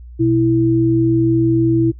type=tone pair together; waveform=sine; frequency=123.47 / 329.6 Hz; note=B2 / E4; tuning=0 / 0 cents; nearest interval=octave + perfect fourth; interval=1700 cents; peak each=-17 / -12 dBFS; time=0.19-1.92 s; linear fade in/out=20 ms; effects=noise-tail reverb RT60 0.1 s tail -19 dB re dry + added 60 Hz sine -33 dBFS peak until 1.99 s